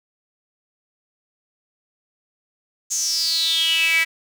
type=tone with high-pass filter sweep; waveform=sawtooth; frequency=327.4 Hz; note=E4; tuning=12 cents flat; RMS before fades=-20 dBFS; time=2.9-4.05 s; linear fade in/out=20 ms; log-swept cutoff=6700 to 2100 Hz; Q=9.7; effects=none